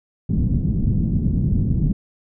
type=low-pass noise; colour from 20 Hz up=white; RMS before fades=-19 dBFS; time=0.29-1.93 s; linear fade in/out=5 ms; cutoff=200 Hz; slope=24 dB/octave; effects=none